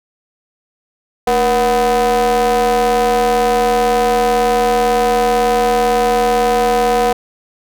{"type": "ring-modulated tone", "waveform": "square", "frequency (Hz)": 129.6, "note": "C3", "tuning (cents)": -16, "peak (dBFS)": -9, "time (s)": [1.27, 7.13], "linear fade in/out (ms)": 5, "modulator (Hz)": 609, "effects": []}